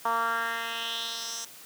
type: tone with band-pass filter sweep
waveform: 10% pulse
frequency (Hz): 229.9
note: A#3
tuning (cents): -24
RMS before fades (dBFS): -31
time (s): 0.05-1.45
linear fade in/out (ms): 5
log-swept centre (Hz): 1000 to 6700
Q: 2.9
effects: white hiss -48 dBFS RMS until 1.65 s + high-pass 100 Hz 12 dB/octave